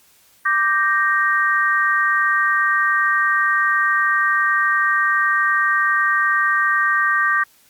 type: chord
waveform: sine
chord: G minor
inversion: second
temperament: equal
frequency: 1174.7 / 1568 / 1864.7 Hz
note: D6 / G6 / Bb6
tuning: 0 / 0 / 0 cents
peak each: -19 dBFS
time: 0.45-7.44 s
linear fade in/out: 10 ms
effects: white hiss -54 dBFS RMS until 7.69 s + Opus 48 kbps